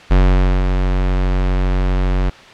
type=tone with ADSR envelope; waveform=square; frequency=46.25 Hz; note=F#1; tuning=in tune; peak=-8 dBFS; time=0.1-2.3 s; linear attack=18 ms; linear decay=510 ms; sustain=-6 dB; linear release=8 ms; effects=white hiss -38 dBFS RMS until 2.53 s + low-pass 3000 Hz 12 dB/octave